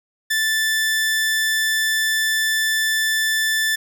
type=tone; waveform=sawtooth; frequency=1760 Hz; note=A6; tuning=in tune; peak=-14 dBFS; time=0.3-3.76 s; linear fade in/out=10 ms; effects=none